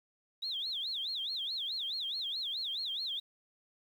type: tone with vibrato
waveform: sine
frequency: 3680 Hz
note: A#7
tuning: 23 cents flat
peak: -34 dBFS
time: 0.42-3.2 s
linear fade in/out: 10 ms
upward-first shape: sine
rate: 4.7 Hz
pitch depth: 270 cents each way
effects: 10-bit